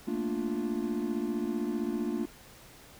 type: chord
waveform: triangle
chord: Bb major seventh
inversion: third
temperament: equal with one note detuned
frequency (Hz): 220 / 235.4 / 293.7 / 349.2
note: A3 / Bb3 / D4 / F4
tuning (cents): 0 / +17 / 0 / 0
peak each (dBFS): -33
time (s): 0.07-2.26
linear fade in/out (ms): 10
effects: pink hiss -53 dBFS RMS until 2.99 s